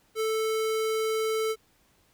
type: tone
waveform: square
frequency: 440 Hz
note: A4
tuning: in tune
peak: -26 dBFS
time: 0.15-1.56 s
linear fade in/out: 50 ms
effects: pink hiss -65 dBFS RMS until 2.13 s